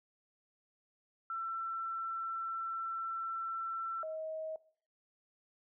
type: tone pair in turn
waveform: sine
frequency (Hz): 1342 / 633.3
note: E6 / D#5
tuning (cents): +31 / +30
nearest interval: octave + minor second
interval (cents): 1301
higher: first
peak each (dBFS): -36 / -38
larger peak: first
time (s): 1.3-4.03 / 4.03-4.56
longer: first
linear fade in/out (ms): 2
effects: noise-tail reverb RT60 0.5 s tail -19 dB re dry